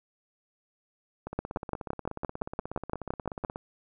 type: two click trains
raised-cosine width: 1 ms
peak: -22 / -15 dBFS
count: 39 / 13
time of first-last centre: 1.27-3.559 / 1.39-3.448 s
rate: 16.6 / 5.83 Hz
effects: none